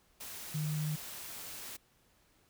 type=tone in noise; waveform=sine; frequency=152.6 Hz; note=D#3; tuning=33 cents flat; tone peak=-32 dBFS; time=0.54-0.96 s; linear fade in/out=10 ms; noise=white; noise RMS=-45 dBFS; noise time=0.2-1.77 s; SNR=+10 dB; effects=pink hiss -69 dBFS RMS until 2.49 s